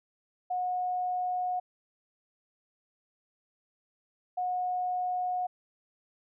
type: tone pair in turn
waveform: sine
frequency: 727 / 727 Hz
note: F#5 / F#5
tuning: -31 / -31 cents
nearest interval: unison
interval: 0 cents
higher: neither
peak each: -28 / -28 dBFS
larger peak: neither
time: 0.5-1.6 / 4.37-5.47 s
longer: neither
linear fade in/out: 10 ms
effects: none